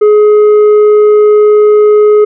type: tone with tanh clipping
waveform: triangle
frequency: 420.8 Hz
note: G#4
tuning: 23 cents sharp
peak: -3 dBFS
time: 0.01-2.25 s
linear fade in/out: 10 ms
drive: 9 dB
effects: none